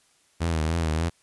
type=tone with vibrato; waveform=sawtooth; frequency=80.9 Hz; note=E2; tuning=32 cents flat; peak=-19 dBFS; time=0.4-1.1 s; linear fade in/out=20 ms; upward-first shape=triangle; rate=3.4 Hz; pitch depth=89 cents each way; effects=white hiss -63 dBFS RMS until 1.22 s + resampled to 24000 Hz